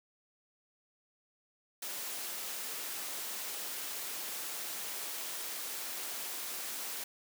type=high-pass noise; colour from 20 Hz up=white; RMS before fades=-40 dBFS; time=1.82-7.04 s; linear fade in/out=5 ms; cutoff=270 Hz; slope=12 dB/octave; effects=none